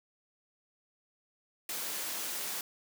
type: high-pass noise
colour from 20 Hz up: white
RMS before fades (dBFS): -37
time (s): 1.69-2.61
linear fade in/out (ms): 2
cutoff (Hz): 220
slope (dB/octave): 12
effects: none